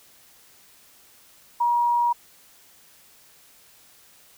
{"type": "tone", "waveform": "sine", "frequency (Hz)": 954, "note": "A#5", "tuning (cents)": 40, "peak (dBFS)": -18, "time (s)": [1.6, 2.13], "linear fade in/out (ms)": 10, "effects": ["white hiss -54 dBFS RMS until 4.37 s"]}